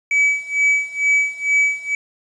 triangle tone with tremolo, 2286 Hz, D7, 47 cents flat, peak -10 dBFS, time 0.11-1.95 s, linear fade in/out 2 ms, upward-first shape sine, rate 2.2 Hz, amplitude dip 90%, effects resampled to 22050 Hz + 8-bit

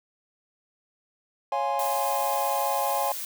triangle chord, Db major seventh, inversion none, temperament equal, 554.4 / 698.5 / 830.6 / 1046.5 Hz, Db5 / F5 / Ab5 / C6, 0 / 0 / 0 / 0 cents, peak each -29 / -29 / -25 / -30 dBFS, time 1.52-3.12 s, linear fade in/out 2 ms
blue noise, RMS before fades -34 dBFS, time 1.79-3.25 s, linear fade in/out 2 ms
effects none

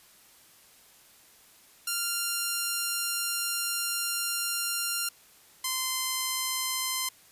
5% pulse tone pair in turn, 1392 / 1035.6 Hz, F6 / C6, -6 / -18 cents, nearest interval perfect fourth, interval 512 cents, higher first, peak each -16 dBFS, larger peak neither, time 1.87-5.09 / 5.64-7.09 s, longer first, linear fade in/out 5 ms, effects white hiss -57 dBFS RMS until 7.31 s + resampled to 32000 Hz

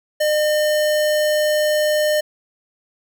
square tone, 606 Hz, D#5, 46 cents flat, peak -16 dBFS, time 0.2-2.21 s, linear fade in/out 10 ms, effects none

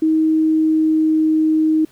sine tone with pitch glide, 316.1 to 313.7 Hz, D#4 to D#4, +27 to +14 cents, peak -12 dBFS, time 0.02-1.85 s, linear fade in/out 5 ms, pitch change -13 cents, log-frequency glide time 0.17-1.31 s, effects pink hiss -52 dBFS RMS until 1.91 s

